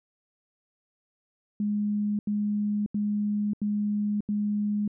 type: tone bursts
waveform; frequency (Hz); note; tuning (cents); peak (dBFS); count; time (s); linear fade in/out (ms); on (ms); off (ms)
sine; 207.7; G#3; 0; -24; 5; 1.6-4.878; 2; 590; 82
effects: none